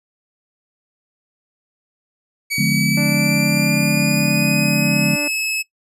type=tone with pitch glide; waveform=sawtooth; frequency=2265 to 2587 Hz; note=C#7 to E7; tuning=+37 to -33 cents; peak=-16 dBFS; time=2.5-5.63 s; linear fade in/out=20 ms; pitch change=+230 cents; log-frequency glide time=2.65-5.17 s
type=chord; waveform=sine; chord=D diminished seventh; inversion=none; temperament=just; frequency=146.83 / 176.2 / 211.4 / 253.7 Hz; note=D3 / F3 / Ab3 / Cb4; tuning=0 / +16 / +31 / +47 cents; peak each=-20 / -21 / -20 / -25 dBFS; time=2.58-5.16 s; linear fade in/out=5 ms
type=harmonic tone; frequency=293.3 Hz; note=D4; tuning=2 cents flat; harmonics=1 / 2 / 3 / 4 / 5 / 6 / 7 / 8 / 9; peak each=-24 / -26 / -36 / -40 / -39 / -42 / -38 / -46 / -43 dBFS; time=2.97-5.28 s; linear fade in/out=5 ms
effects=noise-tail reverb RT60 0.1 s tail -21 dB re dry + resampled to 32000 Hz